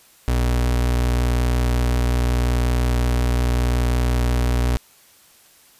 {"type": "tone with vibrato", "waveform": "35% pulse", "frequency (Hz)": 60.8, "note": "B1", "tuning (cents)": -26, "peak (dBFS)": -15, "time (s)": [0.28, 4.77], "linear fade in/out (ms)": 0, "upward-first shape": "triangle", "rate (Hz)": 5.5, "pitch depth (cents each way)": 11, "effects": ["white hiss -52 dBFS RMS until 5.79 s", "resampled to 32000 Hz"]}